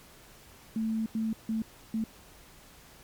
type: tone bursts at uneven times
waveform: sine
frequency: 221.7 Hz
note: A3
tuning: 13 cents sharp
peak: -27 dBFS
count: 4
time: 0.76-1.06 / 1.15-1.33 / 1.49-1.62 / 1.94-2.04 s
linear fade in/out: 2 ms
effects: pink hiss -54 dBFS RMS until 3.03 s + MP3 96 kbps